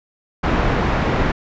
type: low-pass noise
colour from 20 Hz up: pink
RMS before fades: -18 dBFS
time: 0.43-1.32 s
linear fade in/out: 10 ms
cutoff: 1800 Hz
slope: 12 dB/octave
effects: resampled to 16000 Hz